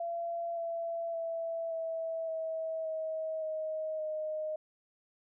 sine tone with pitch steps, 680 / 671 / 662.2 / 653.4 / 644.8 / 636.3 / 627.9 / 619.6 Hz, F5 / E5 / E5 / E5 / E5 / D#5 / D#5 / D#5, -46 / +31 / +8 / -15 / -38 / +39 / +16 / -7 cents, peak -33 dBFS, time 0-4.56 s, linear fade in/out 5 ms, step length 570 ms, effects none

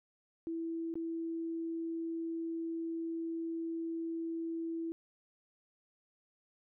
sine tone with dropouts, 329.9 Hz, E4, 1 cent sharp, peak -35 dBFS, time 0.47-4.92 s, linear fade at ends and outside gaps 0 ms, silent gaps 0.94-0.955 s, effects none

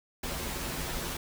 pink noise with comb filter, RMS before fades -35 dBFS, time 0.23-1.17 s, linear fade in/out 5 ms, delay 9.8 ms, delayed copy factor -0.7, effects none

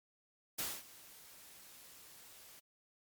white noise with ADSR envelope, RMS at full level -37 dBFS, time 0.58-2.6 s, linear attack 13 ms, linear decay 230 ms, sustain -20 dB, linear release 10 ms, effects MP3 96 kbps

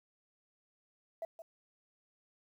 sine tone with echo, 659.3 Hz, E5, in tune, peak -35 dBFS, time 1.22-1.25 s, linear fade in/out 2 ms, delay 170 ms, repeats 1, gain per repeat -11 dB, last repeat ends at 1.42 s, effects tanh soft clip ceiling -33 dBFS + 11-bit

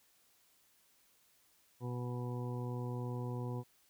harmonic tone, 122.8 Hz, B2, 9 cents flat, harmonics 1 / 2 / 3 / 4 / 6 / 7 / 8, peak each -38 / -45 / -47 / -48 / -55 / -55 / -51 dBFS, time 1.8-3.64 s, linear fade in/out 50 ms, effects white hiss -70 dBFS RMS until 3.89 s

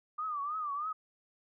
sine tone with vibrato, 1198 Hz, D6, 34 cents sharp, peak -33 dBFS, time 0.18-0.93 s, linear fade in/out 10 ms, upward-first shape triangle, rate 3.2 Hz, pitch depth 140 cents each way, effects none

